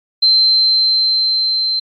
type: tone with level ramp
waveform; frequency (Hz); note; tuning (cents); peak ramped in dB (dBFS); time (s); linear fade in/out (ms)
sine; 4110; C8; -32; -7 to -14; 0.22-1.8; 10
effects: MP3 64 kbps